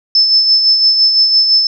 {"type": "tone with tremolo", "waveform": "sine", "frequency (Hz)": 5260, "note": "E8", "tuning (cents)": -5, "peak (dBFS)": -5, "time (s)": [0.15, 1.67], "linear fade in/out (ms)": 2, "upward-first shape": "sine", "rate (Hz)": 5.9, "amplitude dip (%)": 45, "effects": []}